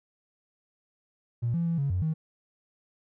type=tone with pitch steps; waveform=triangle; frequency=118.3 / 169.2 / 167.5 / 139.9 / 91 / 158.4 Hz; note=A#2 / E3 / E3 / C#3 / F#2 / D#3; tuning=+26 / +45 / +28 / +16 / -28 / +31 cents; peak=-21 dBFS; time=1.42-2.14 s; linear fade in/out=20 ms; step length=120 ms; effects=tanh soft clip ceiling -22 dBFS